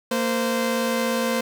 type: tone pair together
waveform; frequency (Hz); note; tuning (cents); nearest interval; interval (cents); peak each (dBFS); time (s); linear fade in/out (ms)
sawtooth; 230.4 / 517.7; A#3 / C5; -20 / -18; octave + major second; 1402; -20; 0.11-1.41; 5
effects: none